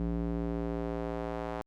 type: tone with band-pass filter sweep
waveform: square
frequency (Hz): 57.1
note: A#1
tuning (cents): -35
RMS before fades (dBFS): -34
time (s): 0-1.62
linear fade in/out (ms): 0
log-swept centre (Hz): 220 to 750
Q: 1.1
effects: Opus 48 kbps